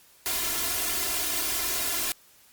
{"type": "noise with comb filter", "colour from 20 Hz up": "white", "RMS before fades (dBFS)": -28, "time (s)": [0.26, 2.12], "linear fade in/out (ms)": 0, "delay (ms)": 2.9, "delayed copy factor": 0.9, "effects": ["white hiss -57 dBFS RMS until 2.52 s", "Opus 48 kbps"]}